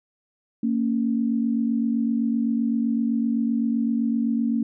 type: tone pair together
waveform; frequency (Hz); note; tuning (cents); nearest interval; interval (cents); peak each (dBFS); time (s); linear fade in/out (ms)
sine; 229.4 / 277.2; A#3 / C#4; -28 / 0; minor third; 328; -21 / -26; 0.63-4.63; 5
effects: none